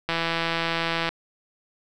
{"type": "click train", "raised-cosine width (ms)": 0.3, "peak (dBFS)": -9, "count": 167, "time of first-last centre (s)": [0.09, 1.09], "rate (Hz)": 166, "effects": []}